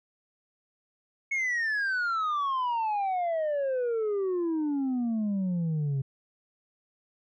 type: exponential sweep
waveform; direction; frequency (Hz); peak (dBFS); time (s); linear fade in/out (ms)
sine; down; 2208 to 132.8; -23; 1.31-6.02; 10
effects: tanh soft clip ceiling -25 dBFS